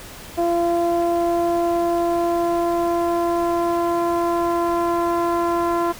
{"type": "tone with low-pass filter sweep", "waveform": "sawtooth", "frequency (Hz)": 342.2, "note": "F4", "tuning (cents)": -35, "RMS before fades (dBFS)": -20, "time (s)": [0.37, 5.93], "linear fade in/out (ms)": 20, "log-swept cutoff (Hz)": [710, 1100], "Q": 2.5, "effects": ["pink hiss -38 dBFS RMS until 5.99 s"]}